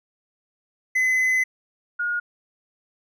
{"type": "tone pair in turn", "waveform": ["triangle", "sine"], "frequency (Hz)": [2029, 1434.7], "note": ["B6", "F6"], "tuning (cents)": [46, 46], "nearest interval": "tritone", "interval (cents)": 600, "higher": "first", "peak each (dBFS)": [-16, -22], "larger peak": "first", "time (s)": [[0.95, 1.44], [1.99, 2.2]], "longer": "first", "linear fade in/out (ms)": 10, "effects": []}